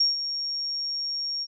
sine tone with ADSR envelope, 5550 Hz, F8, 12 cents flat, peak -17 dBFS, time 0-1.47 s, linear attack 7 ms, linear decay 150 ms, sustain -10 dB, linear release 47 ms, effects none

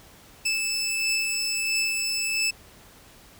20% pulse beating tone pair, 2627 / 2628.5 Hz, E7 / E7, -7 / -6 cents, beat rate 1.5 Hz, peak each -28 / -20 dBFS, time 0.45-2.51 s, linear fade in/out 10 ms, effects pink hiss -51 dBFS RMS until 3.39 s

